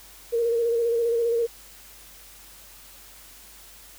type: tone with vibrato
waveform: sine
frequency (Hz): 466.2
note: A#4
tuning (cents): 0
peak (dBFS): -20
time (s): 0.32-1.47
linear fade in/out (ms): 20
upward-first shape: square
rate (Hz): 15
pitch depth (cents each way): 27
effects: added 48 Hz sine -55 dBFS peak until 3.98 s + white hiss -48 dBFS RMS until 3.98 s